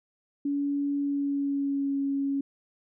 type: tone with pitch glide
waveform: sine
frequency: 283.9 to 277.1 Hz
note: C#4 to C#4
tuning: +41 to -1 cents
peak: -25 dBFS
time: 0.45-2.41 s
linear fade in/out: 5 ms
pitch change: -42 cents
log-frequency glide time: 0.97-1.98 s
effects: none